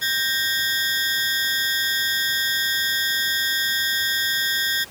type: ring-modulated tone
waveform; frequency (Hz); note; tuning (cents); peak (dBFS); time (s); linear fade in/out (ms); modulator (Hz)
20% pulse; 1724; A6; -36; -12; 0.01-4.85; 20; 140
effects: pink hiss -43 dBFS RMS until 4.9 s + high-pass 80 Hz 12 dB/octave